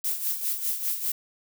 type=noise with tremolo; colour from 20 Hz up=violet; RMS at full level=-26 dBFS; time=0.04-1.12 s; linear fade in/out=5 ms; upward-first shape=sine; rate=5 Hz; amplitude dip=65%; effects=none